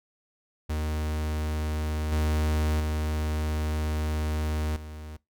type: tone with level steps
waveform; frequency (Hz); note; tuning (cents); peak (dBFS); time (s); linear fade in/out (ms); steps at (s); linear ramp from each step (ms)
45% pulse; 76.9; D#2; -20; -27 / -23 / -26 / -38; 0.69-5.17; 10; 2.12 / 2.8 / 4.76; 2
effects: noise-tail reverb RT60 0.2 s tail -22 dB re dry